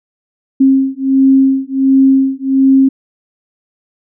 sine beating tone pair, 267.3 / 268.7 Hz, C4 / C4, +37 / +46 cents, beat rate 1.4 Hz, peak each -10 dBFS, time 0.6-2.89 s, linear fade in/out 10 ms, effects none

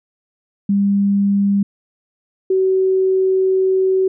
sine tone pair in turn, 200 / 378.3 Hz, G3 / F#4, +35 / +38 cents, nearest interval major seventh, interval 1103 cents, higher second, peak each -12 dBFS, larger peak neither, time 0.69-1.63 / 2.5-4.08 s, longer second, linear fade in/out 5 ms, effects none

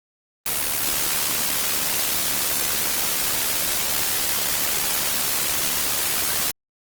white noise with amplitude modulation, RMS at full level -20 dBFS, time 0.46-6.51 s, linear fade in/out 2 ms, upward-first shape sine, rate 73.1 Hz, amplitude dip 60%, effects Opus 24 kbps

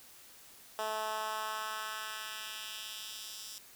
10% pulse tone with high-pass filter sweep, 216.9 Hz, A3, 25 cents flat, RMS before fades -40 dBFS, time 0.79-3.58 s, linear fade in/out 0 ms, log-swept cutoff 620 to 5200 Hz, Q 1.4, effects white hiss -56 dBFS RMS until 3.75 s

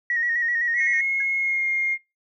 sine tone with vibrato, 1890 Hz, A#6, 23 cents sharp, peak -20 dBFS, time 0.1-1.01 s, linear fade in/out 2 ms, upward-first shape square, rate 7.8 Hz, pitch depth 35 cents each way
sine tone with pitch glide, 2164 to 2129 Hz, C#7 to C7, -42 to +30 cents, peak -20 dBFS, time 0.75-1.98 s, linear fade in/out 50 ms, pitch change -28 cents, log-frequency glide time 1.38-1.66 s
sine tone with exponential decay, 1661.2 Hz, G#6, in tune, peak -25 dBFS, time 1.2-1.28 s, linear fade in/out 5 ms, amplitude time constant 17 ms
effects noise-tail reverb RT60 0.3 s tail -26 dB re dry + tanh soft clip ceiling -12 dBFS

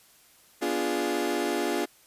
30% pulse chord, B diminished seventh, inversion none, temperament equal, 246.9 / 293.7 / 349.2 / 415.3 Hz, B3 / D4 / F4 / Ab4, 0 / 0 / 0 / 0 cents, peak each -32 / -29 / -27 / -29 dBFS, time 0.61-1.86 s, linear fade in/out 20 ms, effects white hiss -58 dBFS RMS until 2.06 s + resampled to 32000 Hz

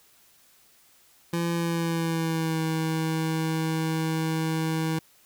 25% pulse tone with pitch glide, 169.7 to 160.18 Hz, F3 to E3, -49 to -49 cents, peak -21 dBFS, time 1.33-4.99 s, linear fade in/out 5 ms, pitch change -100 cents, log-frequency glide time 1.53-2.62 s, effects white hiss -59 dBFS RMS until 5.25 s

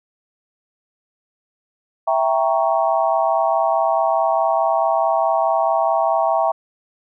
sine chord, E diminished seventh, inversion none, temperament equal, 659.3 / 784 / 932.3 / 1108.7 Hz, E5 / G5 / Bb5 / Db6, 0 / 0 / 0 / 0 cents, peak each -18 / -20 / -22 / -24 dBFS, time 2.07-6.52 s, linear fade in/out 10 ms, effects none

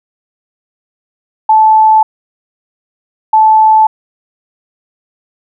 sine tone pair in turn, 872 / 872 Hz, A5 / A5, -16 / -16 cents, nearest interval unison, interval 0 cents, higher neither, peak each -3 dBFS, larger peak neither, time 1.49-2.03 / 3.33-3.87 s, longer neither, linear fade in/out 5 ms, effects none

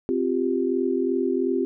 sine chord, C suspended fourth, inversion none, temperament equal, 261.6 / 349.2 / 392 Hz, C4 / F4 / G4, 0 / 0 / 0 cents, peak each -25 dBFS, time 0.09-1.65 s, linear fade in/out 0 ms, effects none

